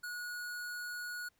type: tone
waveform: square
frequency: 1455 Hz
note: F#6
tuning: 29 cents flat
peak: -40 dBFS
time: 0.03-1.29 s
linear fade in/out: 10 ms
effects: pink hiss -75 dBFS RMS until 1.39 s